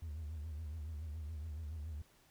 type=tone with vibrato; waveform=triangle; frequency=77.5 Hz; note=D#2; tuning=6 cents flat; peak=-38 dBFS; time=0.02-2.02 s; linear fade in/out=5 ms; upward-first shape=triangle; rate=7.1 Hz; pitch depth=130 cents each way; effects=tanh soft clip ceiling -36 dBFS + pink hiss -68 dBFS RMS until 2.3 s